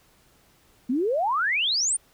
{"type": "exponential sweep", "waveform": "sine", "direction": "up", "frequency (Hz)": [233.1, 9520], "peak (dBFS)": -21, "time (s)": [0.89, 1.97], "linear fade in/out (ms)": 10, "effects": ["pink hiss -60 dBFS RMS until 2.13 s"]}